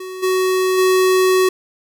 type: tone with level steps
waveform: square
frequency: 373 Hz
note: F#4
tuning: 14 cents sharp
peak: -28 / -15 / -12 dBFS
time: 0-1.49 s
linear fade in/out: 5 ms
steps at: 0.22 / 0.77 s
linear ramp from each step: 20 ms
effects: none